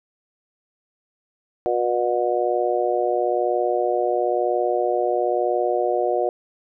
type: harmonic tone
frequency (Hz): 121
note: B2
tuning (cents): -35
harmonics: 3 / 4 / 5 / 6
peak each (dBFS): -24 / -24 / -24 / -24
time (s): 1.66-6.29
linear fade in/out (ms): 0
effects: none